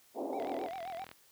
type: band-pass noise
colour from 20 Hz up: pink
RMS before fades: -38 dBFS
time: 0.14-0.7 s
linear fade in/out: 50 ms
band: 260 to 840 Hz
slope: 48 dB/octave
type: tone with vibrato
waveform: triangle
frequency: 718 Hz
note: F5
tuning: 48 cents sharp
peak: -37 dBFS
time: 0.33-1.04 s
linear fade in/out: 0 ms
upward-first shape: sine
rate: 7.6 Hz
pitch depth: 150 cents each way
type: click train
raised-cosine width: 0.3 ms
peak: -31 dBFS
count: 31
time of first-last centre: 0.4-1.114 s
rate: 42 Hz
effects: white hiss -64 dBFS RMS until 1.31 s + high-pass 60 Hz 12 dB/octave